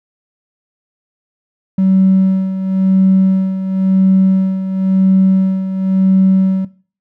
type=tone with tremolo; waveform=triangle; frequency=190 Hz; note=F#3; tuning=46 cents sharp; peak=-3 dBFS; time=1.78-6.65 s; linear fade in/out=5 ms; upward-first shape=sine; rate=0.96 Hz; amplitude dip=75%; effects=noise-tail reverb RT60 0.4 s tail -19 dB re dry + tanh soft clip ceiling -4 dBFS